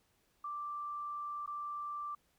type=tone with dropouts; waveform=sine; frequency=1175 Hz; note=D6; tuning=1 cent sharp; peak=-38 dBFS; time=0.44-2.15 s; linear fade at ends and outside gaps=5 ms; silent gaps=1.462-1.475 s; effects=pink hiss -74 dBFS RMS until 2.38 s